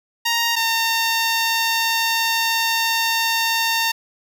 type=tone pair in turn; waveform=10% pulse; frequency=932.3 / 911.5 Hz; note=A#5 / A#5; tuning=0 / -39 cents; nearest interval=unison; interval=39 cents; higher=first; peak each=-9 dBFS; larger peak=neither; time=0.25-0.56 / 0.56-3.92 s; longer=second; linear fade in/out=10 ms; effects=none